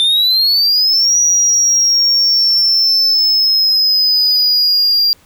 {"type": "exponential two-way sweep", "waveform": "triangle", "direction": "up then down", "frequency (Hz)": [3556, 5800, 4757], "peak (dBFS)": -8, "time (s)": [0, 5.13], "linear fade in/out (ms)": 0, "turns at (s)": 1.17, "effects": ["pink hiss -49 dBFS RMS until 5.25 s"]}